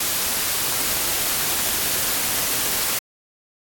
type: noise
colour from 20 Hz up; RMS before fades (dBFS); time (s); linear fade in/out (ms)
white; -22; 0-2.99; 5
effects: AAC 64 kbps